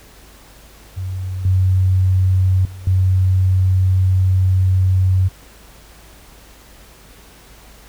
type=tone with level steps; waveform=sine; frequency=93.4 Hz; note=F#2; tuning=17 cents sharp; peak=-21 / -11 / -30 / -11 dBFS; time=0.96-5.29 s; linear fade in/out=20 ms; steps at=1.45 / 2.65 / 2.87 s; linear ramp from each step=2 ms; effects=added 52 Hz sine -45 dBFS peak until 7.88 s + pink hiss -45 dBFS RMS until 7.88 s